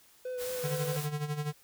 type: tone with vibrato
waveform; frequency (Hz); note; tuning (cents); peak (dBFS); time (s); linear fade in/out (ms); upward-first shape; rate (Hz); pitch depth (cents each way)
triangle; 501; B4; +25; -32; 0.25-0.97; 5; sine; 4.6; 26
type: noise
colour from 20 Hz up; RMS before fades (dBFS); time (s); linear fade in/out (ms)
white; -41; 0.37-1.09; 50
type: tone with tremolo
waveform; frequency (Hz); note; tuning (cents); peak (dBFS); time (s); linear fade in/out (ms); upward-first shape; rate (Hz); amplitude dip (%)
square; 148.9; D3; +24; -30; 0.63-1.53; 20; sine; 12; 70
effects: white hiss -61 dBFS RMS until 1.63 s